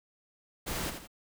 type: noise with echo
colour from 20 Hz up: pink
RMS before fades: -35 dBFS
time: 0.66-0.91 s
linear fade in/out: 20 ms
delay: 83 ms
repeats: 2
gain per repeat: -7 dB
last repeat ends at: 1.076 s
effects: none